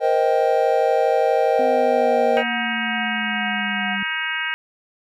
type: chord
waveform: triangle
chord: C minor seventh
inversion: third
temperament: just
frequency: 470.9 / 523.3 / 627.9 / 784.9 Hz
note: Bb4 / C5 / Eb5 / G5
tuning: +18 / 0 / +16 / +2 cents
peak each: -19 dBFS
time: 0-2.44 s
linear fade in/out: 50 ms
type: tone with tremolo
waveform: sine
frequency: 730 Hz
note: F#5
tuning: 24 cents flat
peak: -27 dBFS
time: 1.54-3.98 s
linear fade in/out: 50 ms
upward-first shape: triangle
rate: 2.2 Hz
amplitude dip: 55%
type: exponential sweep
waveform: sine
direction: down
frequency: 257.2 to 197.7 Hz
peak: -27 dBFS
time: 1.59-4.03 s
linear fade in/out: 2 ms
type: harmonic tone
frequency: 317.1 Hz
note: D#4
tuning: 33 cents sharp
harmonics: 3 / 4 / 5 / 6 / 7 / 8 / 9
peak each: -34 / -35 / -26 / -29 / -29 / -32 / -30 dBFS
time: 2.37-4.54 s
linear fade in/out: 0 ms
effects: none